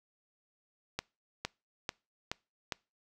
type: accelerating click train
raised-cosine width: 0.2 ms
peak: -16 dBFS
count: 5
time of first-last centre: 0.99-2.723 s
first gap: 460 ms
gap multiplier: 0.96
effects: noise-tail reverb RT60 0.3 s tail -25 dB re dry